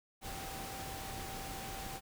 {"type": "tone in noise", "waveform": "sine", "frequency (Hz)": 778, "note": "G5", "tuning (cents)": -13, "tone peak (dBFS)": -47, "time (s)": [0.21, 2.01], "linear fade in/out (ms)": 50, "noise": "pink", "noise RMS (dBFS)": -44, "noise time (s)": [0.21, 2.01], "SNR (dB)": -6, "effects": []}